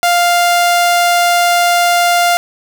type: tone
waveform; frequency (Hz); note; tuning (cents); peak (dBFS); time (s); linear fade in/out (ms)
sawtooth; 699; F5; +1; -5; 0.03-2.37; 0
effects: none